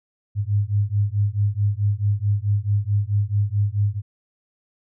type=beating tone pair; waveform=sine; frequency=100.3 / 104.9 Hz; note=G2 / G#2; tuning=+40 / +18 cents; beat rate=4.6 Hz; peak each=-21 dBFS; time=0.35-4.02 s; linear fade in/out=50 ms; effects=none